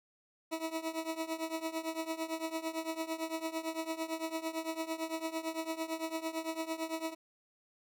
20% pulse tone with tremolo, 323.2 Hz, E4, 34 cents flat, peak -27 dBFS, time 0.51-7.15 s, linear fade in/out 20 ms, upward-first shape triangle, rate 8.9 Hz, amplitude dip 90%, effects none

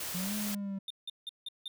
white noise, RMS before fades -38 dBFS, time 0-0.55 s, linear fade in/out 5 ms
triangle exponential two-way sweep, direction up then down, 174.61 to 212.1 to 193.5 Hz, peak -32 dBFS, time 0.14-0.79 s, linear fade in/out 10 ms, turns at 0.35 s
triangle tone bursts, 3620 Hz, A7, 48 cents sharp, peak -35 dBFS, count 5, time 0.88-1.68 s, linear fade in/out 2 ms, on 24 ms, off 170 ms
effects none

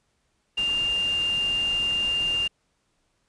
sine tone in noise, 2800 Hz, F7, 4 cents sharp, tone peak -22 dBFS, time 0.57-2.48 s, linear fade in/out 10 ms, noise pink, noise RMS -39 dBFS, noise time 0.57-2.48 s, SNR +14 dB, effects pink hiss -71 dBFS RMS until 3.28 s + resampled to 22050 Hz

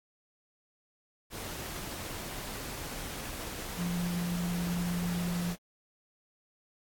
sine tone in noise, 174.61 Hz, F3, in tune, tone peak -30 dBFS, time 3.76-5.56 s, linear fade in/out 50 ms, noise pink, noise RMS -40 dBFS, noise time 1.3-5.57 s, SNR +7 dB, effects AAC 64 kbps

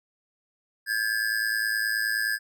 square ring-modulated tone, 1659 Hz, G#6, 2 cents flat, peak -22 dBFS, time 0.86-2.39 s, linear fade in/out 50 ms, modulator 54.8 Hz, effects none

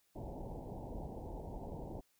pink low-pass noise, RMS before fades -45 dBFS, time 0.15-2.01 s, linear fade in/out 10 ms, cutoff 920 Hz, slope 96 dB/octave, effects white hiss -75 dBFS RMS until 2.19 s

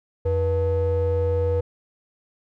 triangle ring-modulated tone, 198.6 Hz, G3, 23 cents sharp, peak -14 dBFS, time 0.25-1.61 s, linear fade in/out 10 ms, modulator 286 Hz, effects none

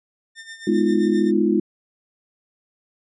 sawtooth tone with tremolo, 1806 Hz, A6, 45 cents sharp, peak -30 dBFS, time 0.35-1.32 s, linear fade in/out 50 ms, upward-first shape sine, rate 7.6 Hz, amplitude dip 70%
sine chord, F half-diminished seventh, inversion first, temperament just, 209.5 / 251.4 / 314.3 / 349.2 Hz, Ab3 / Cb4 / Eb4 / F4, +15 / +31 / +18 / 0 cents, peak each -20 / -25 / -21 / -20 dBFS, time 0.67-1.6 s, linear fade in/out 5 ms
effects resampled to 22050 Hz

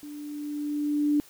sine tone with level ramp, 294.5 Hz, D4, 5 cents sharp, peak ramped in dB -38 to -19 dBFS, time 0.03-1.2 s, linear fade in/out 0 ms, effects white hiss -53 dBFS RMS until 1.29 s

